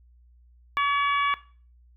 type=harmonic tone; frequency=568 Hz; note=C#5; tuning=42 cents sharp; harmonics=2 / 3 / 4 / 5 / 6; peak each=-22 / -30 / -29 / -38 / -38 dBFS; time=0.77-1.34 s; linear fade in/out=0 ms; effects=noise-tail reverb RT60 0.4 s tail -17 dB re dry + added 60 Hz sine -53 dBFS peak until 1.96 s